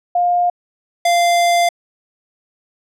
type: tone pair in turn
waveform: sine / square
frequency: 707 / 693.3 Hz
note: F5 / F5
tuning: +21 / -13 cents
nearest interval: unison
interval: 34 cents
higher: first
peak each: -12 / -12 dBFS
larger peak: neither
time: 0.15-0.5 / 1.05-1.69 s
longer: second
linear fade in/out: 5 ms
effects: low-pass 11000 Hz 12 dB/octave